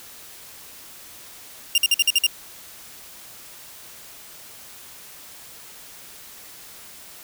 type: tone bursts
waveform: sawtooth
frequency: 2800 Hz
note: F7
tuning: 4 cents sharp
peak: -11 dBFS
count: 7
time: 1.75-2.266 s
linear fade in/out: 2 ms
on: 30 ms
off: 51 ms
effects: white hiss -43 dBFS RMS until 7.23 s